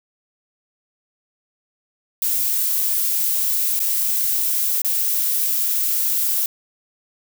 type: noise with dropouts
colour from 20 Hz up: violet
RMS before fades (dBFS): -20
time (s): 2.22-6.46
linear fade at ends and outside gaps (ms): 1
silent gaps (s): 3.792-3.801 / 4.818-4.847
effects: none